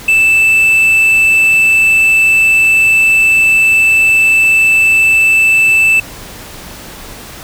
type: tone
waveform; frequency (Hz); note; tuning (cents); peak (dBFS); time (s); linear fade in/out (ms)
triangle; 2642; E7; +3; -4; 0.08-6; 5
effects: pink hiss -30 dBFS RMS until 7.43 s